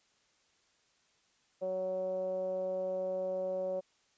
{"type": "tone with low-pass filter", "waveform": "10% pulse", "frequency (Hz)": 186.3, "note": "F#3", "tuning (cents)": 12, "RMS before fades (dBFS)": -35, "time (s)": [1.61, 3.81], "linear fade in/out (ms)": 20, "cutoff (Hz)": 560, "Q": 7.5, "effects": ["white hiss -71 dBFS RMS until 4.17 s", "resampled to 16000 Hz"]}